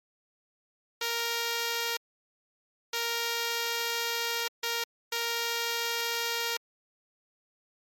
5% pulse tone bursts at uneven times, 466.4 Hz, A#4, 1 cent sharp, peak -17 dBFS, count 4, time 1.01-1.97 / 2.93-4.48 / 4.63-4.84 / 5.12-6.57 s, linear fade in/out 5 ms, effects MP3 64 kbps

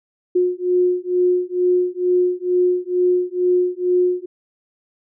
sine beating tone pair, 359.2 / 361.4 Hz, F4 / F#4, +49 / -41 cents, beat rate 2.2 Hz, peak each -18 dBFS, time 0.35-4.26 s, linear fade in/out 10 ms, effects none

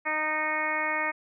harmonic tone with a mistuned harmonic, 308.3 Hz, D#4, 16 cents flat, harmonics 1 / 2 / 3 / 4 / 5 / 6 / 7 / 8, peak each -40 / -35 / -33 / -34 / -39 / -31 / -31 / -40 dBFS, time 0.05-1.12 s, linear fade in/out 20 ms, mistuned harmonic 7, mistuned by +22 cents, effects none

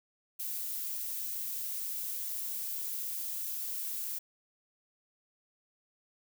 violet noise, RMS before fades -37 dBFS, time 0.39-4.19 s, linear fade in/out 10 ms, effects none

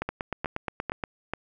two click trains, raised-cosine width 0.5 ms, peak -14 / -14 dBFS, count 4 / 9, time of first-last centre 0.02-1.336 / 0.09-1.038 s, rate 2.28 / 8.44 Hz, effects none

